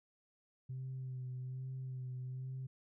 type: tone with vibrato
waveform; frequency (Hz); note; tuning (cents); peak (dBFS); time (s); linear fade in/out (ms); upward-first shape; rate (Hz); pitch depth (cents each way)
sine; 129; C3; -24; -39; 0.69-2.67; 10; sine; 1.2; 27
effects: tanh soft clip ceiling -37 dBFS